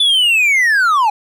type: linear sweep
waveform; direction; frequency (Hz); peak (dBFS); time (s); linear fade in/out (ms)
triangle; down; 3500 to 811; -8; 0-1.1; 5
effects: none